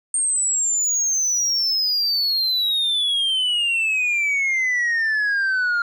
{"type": "exponential sweep", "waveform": "sine", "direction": "down", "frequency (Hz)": [8690, 1396.9], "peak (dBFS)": -15, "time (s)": [0.14, 5.82], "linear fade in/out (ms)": 2, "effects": ["tanh soft clip ceiling -17 dBFS"]}